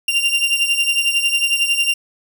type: beating tone pair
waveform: 40% pulse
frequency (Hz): 2777 / 2788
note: F7 / F7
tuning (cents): -10 / -4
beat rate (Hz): 11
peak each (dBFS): -16 / -18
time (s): 0.08-1.94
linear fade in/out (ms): 5
effects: none